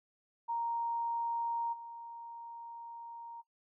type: tone with level steps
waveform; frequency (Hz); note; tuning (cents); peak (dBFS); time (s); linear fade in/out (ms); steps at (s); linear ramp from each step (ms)
sine; 932.3; A#5; 0; -32 / -44; 0.48-3.42; 20; 1.72; 20
effects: noise-tail reverb RT60 0.1 s tail -17 dB re dry